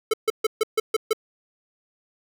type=tone bursts; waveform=square; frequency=437.8 Hz; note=A4; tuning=9 cents flat; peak=-18 dBFS; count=7; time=0.11-1.132 s; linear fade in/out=5 ms; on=26 ms; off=140 ms; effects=none